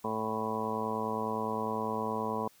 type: harmonic tone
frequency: 109.7 Hz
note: A2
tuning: 5 cents flat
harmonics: 1 / 2 / 3 / 4 / 5 / 6 / 7 / 8 / 9 / 10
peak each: -45 / -37 / -45 / -37 / -41 / -43 / -41 / -47 / -35 / -43 dBFS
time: 0.04-2.48 s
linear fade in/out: 5 ms
effects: white hiss -62 dBFS RMS until 2.6 s